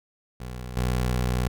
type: tone with level steps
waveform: 20% pulse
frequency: 61.9 Hz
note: B1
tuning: 5 cents sharp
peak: -29 / -18 dBFS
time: 0.4-1.48 s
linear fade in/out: 5 ms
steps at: 0.77 s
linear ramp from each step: 2 ms
effects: none